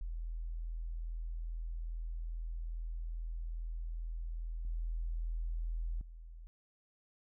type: tone with level steps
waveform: sine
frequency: 41.2 Hz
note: E1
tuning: in tune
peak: -37 / -34 / -47 dBFS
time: 0.01-6.47 s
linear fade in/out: 0 ms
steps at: 4.65 / 6.01 s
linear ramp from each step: 2 ms
effects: none